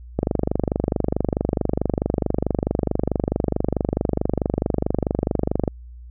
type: click train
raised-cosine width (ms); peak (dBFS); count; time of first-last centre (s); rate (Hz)
2; -6; 136; 0.19-5.678; 24.6
effects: added 60 Hz sine -37 dBFS peak until 6.1 s